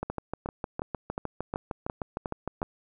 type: two click trains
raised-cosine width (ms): 1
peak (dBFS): -17 / -17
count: 8 / 18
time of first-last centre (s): 0.1-2.618 / 0.03-2.629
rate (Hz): 2.78 / 6.54
effects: none